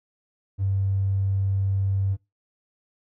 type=tone; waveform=triangle; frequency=97.4 Hz; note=G2; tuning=11 cents flat; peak=-17 dBFS; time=0.58-2.17 s; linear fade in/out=50 ms; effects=noise-tail reverb RT60 0.2 s tail -21 dB re dry + tanh soft clip ceiling -18 dBFS